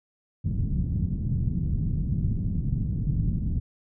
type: low-pass noise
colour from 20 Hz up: white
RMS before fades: -26 dBFS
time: 0.44-3.6 s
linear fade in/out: 20 ms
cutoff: 170 Hz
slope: 24 dB/octave
effects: none